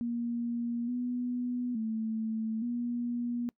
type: tone with pitch steps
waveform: sine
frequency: 236.5 / 246 / 221.4 / 240 Hz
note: A#3 / B3 / A3 / B3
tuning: +25 / -7 / +11 / -49 cents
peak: -30 dBFS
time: 0.01-3.49 s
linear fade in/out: 0 ms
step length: 870 ms
effects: noise-tail reverb RT60 0.1 s tail -24 dB re dry